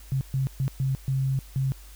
sine tone bursts at uneven times, 133.8 Hz, C3, 39 cents sharp, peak -22 dBFS, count 6, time 0.12-0.21 / 0.34-0.47 / 0.6-0.68 / 0.8-0.95 / 1.08-1.39 / 1.56-1.72 s, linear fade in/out 0 ms, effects added 50 Hz sine -44 dBFS peak until 1.95 s + white hiss -52 dBFS RMS until 1.95 s

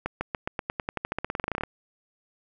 accelerating click train, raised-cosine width 0.5 ms, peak -13 dBFS, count 23, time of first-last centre 0.06-1.636 s, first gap 150 ms, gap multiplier 0.92, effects none

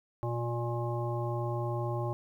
harmonic tone with a mistuned harmonic, 118.6 Hz, A#2, 30 cents sharp, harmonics 1 / 3 / 5 / 7 / 9, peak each -32 / -37 / -39 / -40 / -42 dBFS, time 0.23-2.13 s, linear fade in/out 0 ms, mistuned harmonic 1, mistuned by +25 cents, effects 11-bit

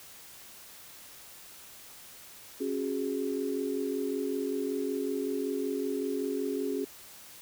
sine chord, C# suspended fourth, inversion none, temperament equal with one note detuned, 273.8 / 370 / 415.3 Hz, C#4 / F#4 / G#4, -21 / 0 / 0 cents, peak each -33 / -35 / -33 dBFS, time 2.6-6.85 s, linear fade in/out 10 ms, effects white hiss -50 dBFS RMS until 7.41 s

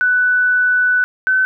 sine tone pair in turn, 1491 / 1521.5 Hz, F#6 / F#6, +13 / +48 cents, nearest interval unison, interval 35 cents, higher second, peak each -11 dBFS, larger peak neither, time 0.01-1.04 / 1.27-1.45 s, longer first, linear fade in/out 0 ms, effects none

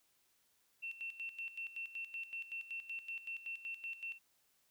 sine tone with tremolo, 2700 Hz, E7, 41 cents sharp, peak -40 dBFS, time 0.82-4.19 s, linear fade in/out 20 ms, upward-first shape square, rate 5.3 Hz, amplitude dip 75%, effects white hiss -75 dBFS RMS until 4.7 s

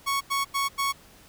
sawtooth tone bursts, 1108.7 Hz, C#6, in tune, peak -20 dBFS, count 4, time 0.06-0.927 s, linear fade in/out 20 ms, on 150 ms, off 89 ms, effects pink hiss -53 dBFS RMS until 1.28 s

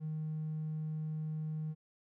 triangle tone, 155.56 Hz, D#3, in tune, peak -32 dBFS, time 0-1.75 s, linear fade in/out 50 ms, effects tanh soft clip ceiling -32 dBFS

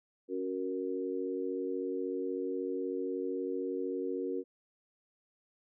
sine chord, F# major, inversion second, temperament equal, 277.2 / 370 / 466.2 Hz, C#4 / F#4 / A#4, 0 / 0 / 0 cents, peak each -38 / -36 / -37 dBFS, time 0.28-4.44 s, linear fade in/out 50 ms, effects none

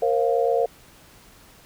sine chord, Bb suspended second, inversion none, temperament equal with one note detuned, 466.2 / 534.9 / 698.5 Hz, Bb4 / C5 / F5, 0 / +38 / 0 cents, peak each -21 / -23 / -24 dBFS, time 0.02-0.66 s, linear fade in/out 5 ms, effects pink hiss -51 dBFS RMS until 1.65 s

